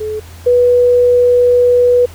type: tone pair in turn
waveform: sine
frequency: 430 / 490.2 Hz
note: A4 / B4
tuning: -40 / -13 cents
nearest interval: major second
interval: 227 cents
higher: second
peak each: -17 / -6 dBFS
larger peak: second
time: 0-0.2 / 0.46-2.06 s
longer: second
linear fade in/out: 10 ms
effects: added 84 Hz sine -32 dBFS peak until 2.14 s + pink hiss -39 dBFS RMS until 2.14 s